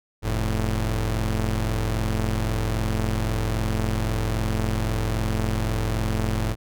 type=tone pair together; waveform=sawtooth; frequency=43.75 / 110 Hz; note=F1 / A2; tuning=+4 / 0 cents; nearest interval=octave + major third; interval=1596 cents; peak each=-21 dBFS; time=0.22-6.56 s; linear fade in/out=50 ms; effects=none